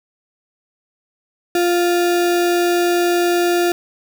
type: tone with sample-and-hold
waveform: sine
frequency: 349.5 Hz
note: F4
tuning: 1 cent sharp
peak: -13 dBFS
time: 1.55-3.72 s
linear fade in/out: 2 ms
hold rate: 1050 Hz
effects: none